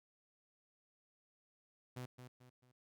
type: tone with echo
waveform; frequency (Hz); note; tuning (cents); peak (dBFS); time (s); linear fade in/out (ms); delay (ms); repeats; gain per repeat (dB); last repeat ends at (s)
sawtooth; 125.5; B2; +28; -40; 1.96-2.06; 10; 220; 3; -8; 2.72
effects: none